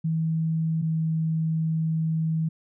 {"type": "tone pair in turn", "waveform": "sine", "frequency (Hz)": [161.2, 160.4], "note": ["E3", "E3"], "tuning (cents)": [-38, -47], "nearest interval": "unison", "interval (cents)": 9, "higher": "first", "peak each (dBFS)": -22, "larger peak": "neither", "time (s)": [[0.04, 0.82], [0.82, 2.49]], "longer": "second", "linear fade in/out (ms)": 10, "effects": []}